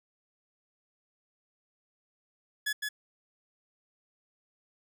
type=tone with echo; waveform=sawtooth; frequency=1700 Hz; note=G#6; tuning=40 cents sharp; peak=-25 dBFS; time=2.66-2.73 s; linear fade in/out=10 ms; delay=160 ms; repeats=1; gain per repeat=-3 dB; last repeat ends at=2.89 s; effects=none